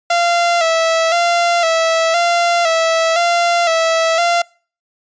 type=tone with vibrato; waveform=sawtooth; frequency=672 Hz; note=E5; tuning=33 cents sharp; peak=-8 dBFS; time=0.1-4.42 s; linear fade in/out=5 ms; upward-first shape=square; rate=0.98 Hz; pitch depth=46 cents each way; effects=noise-tail reverb RT60 0.4 s tail -25 dB re dry + resampled to 16000 Hz